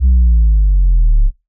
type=linear sweep; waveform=sine; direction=down; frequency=65.41 to 33.31 Hz; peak=-4 dBFS; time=0-1.31 s; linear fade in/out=50 ms; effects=noise-tail reverb RT60 0.2 s tail -18 dB re dry + tanh soft clip ceiling -5 dBFS